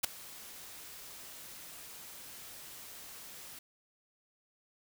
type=noise with ADSR envelope; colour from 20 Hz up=white; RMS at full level=-27 dBFS; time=0.03-3.59 s; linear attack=14 ms; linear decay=6 ms; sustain=-22 dB; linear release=4 ms; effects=none